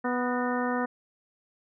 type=harmonic tone with a mistuned harmonic; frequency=246.9 Hz; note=B3; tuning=in tune; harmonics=1 / 2 / 3 / 4 / 5 / 6 / 7; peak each=-29 / -32 / -34 / -35 / -36 / -37 / -37 dBFS; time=0.04-0.86 s; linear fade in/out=10 ms; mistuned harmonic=7; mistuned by=+85 cents; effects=none